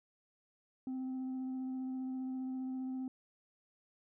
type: tone with vibrato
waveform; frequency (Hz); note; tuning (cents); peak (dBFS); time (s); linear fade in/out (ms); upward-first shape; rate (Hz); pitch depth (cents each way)
sine; 259.5; C4; -14; -34; 0.87-3.08; 2; triangle; 15; 13
effects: tanh soft clip ceiling -36 dBFS